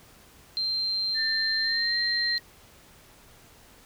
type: tone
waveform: sine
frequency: 4151 Hz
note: C8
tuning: 15 cents flat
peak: -25 dBFS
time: 0.57-2.38 s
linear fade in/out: 0 ms
type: tone with pitch glide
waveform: sine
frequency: 1791 to 1892 Hz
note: A6 to A#6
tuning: +30 to +25 cents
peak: -28 dBFS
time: 1.14-2.4 s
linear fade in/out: 50 ms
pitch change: +95 cents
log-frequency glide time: 1.59-1.97 s
effects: pink hiss -54 dBFS RMS until 3.85 s